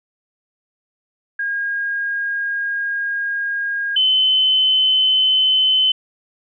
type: tone pair in turn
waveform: sine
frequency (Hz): 1627 / 3047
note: G#6 / G7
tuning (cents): -36 / -50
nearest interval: major seventh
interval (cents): 1086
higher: second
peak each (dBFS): -19 / -12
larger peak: second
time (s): 1.39-3.96 / 3.96-5.92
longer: first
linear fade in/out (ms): 5
effects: none